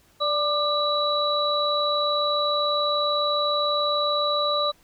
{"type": "tone cluster", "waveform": "sine", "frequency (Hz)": [586, 1193, 3927], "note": ["D5", "D6", "B7"], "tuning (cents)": [-4, 27, -11], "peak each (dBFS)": -25, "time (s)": [0.2, 4.72], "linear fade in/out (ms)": 20, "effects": ["pink hiss -59 dBFS RMS until 4.83 s"]}